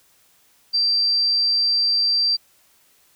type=tone; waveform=sine; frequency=4699 Hz; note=D8; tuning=in tune; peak=-16 dBFS; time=0.73-2.37 s; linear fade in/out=20 ms; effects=white hiss -58 dBFS RMS until 3.15 s